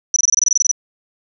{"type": "tone bursts", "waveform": "sine", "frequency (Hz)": 5920, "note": "F#8", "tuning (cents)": 0, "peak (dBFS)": -10, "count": 13, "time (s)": [0.14, 0.714], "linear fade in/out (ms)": 2, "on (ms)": 22, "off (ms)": 24, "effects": []}